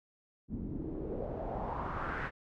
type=noise with low-pass filter sweep; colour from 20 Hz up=pink; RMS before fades=-38 dBFS; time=0.48-2.31 s; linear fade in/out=50 ms; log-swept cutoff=220 to 1800 Hz; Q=3.4; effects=none